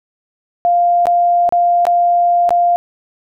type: tone with dropouts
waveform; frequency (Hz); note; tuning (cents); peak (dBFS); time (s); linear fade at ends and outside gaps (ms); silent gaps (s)
sine; 698.5; F5; 0; -9; 0.65-2.76; 0; 1.056-1.069 / 1.491-1.524 / 1.853-1.868 / 2.492-2.506
effects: none